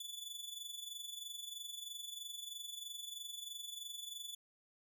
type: tone with amplitude modulation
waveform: sawtooth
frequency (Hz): 3463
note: A7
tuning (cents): -28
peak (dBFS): -39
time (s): 0-4.35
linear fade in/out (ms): 5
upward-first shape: sine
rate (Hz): 23.1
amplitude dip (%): 65
effects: none